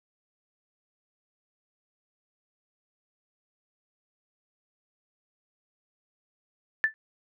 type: tone with exponential decay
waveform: sine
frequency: 1760 Hz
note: A6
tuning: in tune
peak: -15 dBFS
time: 6.84-6.94 s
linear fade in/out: 0 ms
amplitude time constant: 20 ms
effects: none